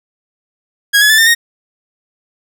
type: tone with pitch steps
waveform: sawtooth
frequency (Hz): 1647 / 1698.2 / 1751 / 1805.4 / 1861.6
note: G#6 / G#6 / A6 / A6 / A#6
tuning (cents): -15 / +38 / -9 / +44 / -3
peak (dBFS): -3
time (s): 0.93-1.35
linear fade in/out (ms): 20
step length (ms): 84
effects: none